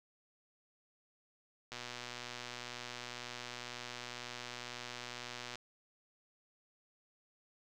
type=click train; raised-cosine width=0.2 ms; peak=-26 dBFS; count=469; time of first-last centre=1.72-5.556 s; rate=122 Hz; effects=none